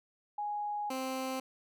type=tone pair in turn; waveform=sine / 15% pulse; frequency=830 / 261.9 Hz; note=G#5 / C4; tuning=-1 / +2 cents; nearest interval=octave + minor sixth; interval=1997 cents; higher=first; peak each=-33 / -28 dBFS; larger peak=second; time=0.38-0.9 / 0.9-1.4 s; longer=first; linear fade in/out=5 ms; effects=none